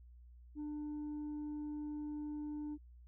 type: tone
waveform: sine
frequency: 298.1 Hz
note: D4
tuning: 26 cents sharp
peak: -37 dBFS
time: 0.55-2.78 s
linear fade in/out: 50 ms
effects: tanh soft clip ceiling -39 dBFS + added 60 Hz sine -55 dBFS peak until 3.07 s